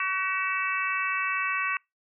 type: harmonic tone with a mistuned harmonic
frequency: 377.7 Hz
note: F#4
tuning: 36 cents sharp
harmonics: 3 / 4 / 5 / 6 / 7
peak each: -30 / -33 / -33 / -34 / -31 dBFS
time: 0-1.77 s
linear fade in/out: 2 ms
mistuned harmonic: 5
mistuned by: +24 cents
effects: noise-tail reverb RT60 0.2 s tail -26 dB re dry